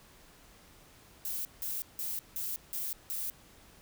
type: noise bursts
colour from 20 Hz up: violet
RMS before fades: -36 dBFS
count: 6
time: 1.25-3.3 s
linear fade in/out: 0 ms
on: 200 ms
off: 170 ms
effects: pink hiss -58 dBFS RMS until 3.81 s